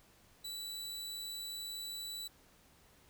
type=tone; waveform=sawtooth; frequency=3951 Hz; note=B7; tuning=in tune; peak=-38 dBFS; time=0.44-2.28 s; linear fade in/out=10 ms; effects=pink hiss -65 dBFS RMS until 3.09 s